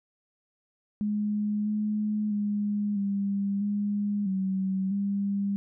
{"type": "tone with pitch steps", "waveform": "sine", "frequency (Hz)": [208.9, 211.5, 206.4, 199.2, 205, 190.6, 199.8], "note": ["G#3", "G#3", "G#3", "G3", "G#3", "G3", "G3"], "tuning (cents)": [10, 32, -10, 28, -22, -48, 33], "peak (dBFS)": -25, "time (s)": [1.01, 5.56], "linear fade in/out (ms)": 0, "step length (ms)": 650, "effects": []}